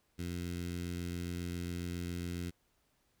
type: tone with notch filter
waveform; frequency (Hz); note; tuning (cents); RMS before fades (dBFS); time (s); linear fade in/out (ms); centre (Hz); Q
15% pulse; 87.31; F2; 0; -39; 0.18-2.51; 20; 860; 0.59
effects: pink hiss -75 dBFS RMS until 3.2 s